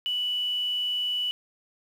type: tone with quantisation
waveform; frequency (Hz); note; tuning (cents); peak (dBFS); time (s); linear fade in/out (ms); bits
sine; 2960; F#7; 0; -25; 0.06-1.31; 0; 8
effects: none